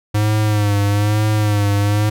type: tone with vibrato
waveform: square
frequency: 104.3 Hz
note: G#2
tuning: 8 cents sharp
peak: -14 dBFS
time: 0.14-2.1 s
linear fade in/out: 10 ms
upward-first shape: sine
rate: 1.1 Hz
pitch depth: 51 cents each way
effects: none